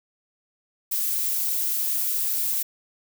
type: noise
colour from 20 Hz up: violet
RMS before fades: -25 dBFS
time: 0.91-2.63 s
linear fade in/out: 10 ms
effects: none